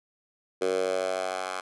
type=tone with high-pass filter sweep; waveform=10% pulse; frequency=93.2 Hz; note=F#2; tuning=13 cents sharp; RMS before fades=-29 dBFS; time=0.61-1.61 s; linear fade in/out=10 ms; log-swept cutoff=420 to 930 Hz; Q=3.6; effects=resampled to 24000 Hz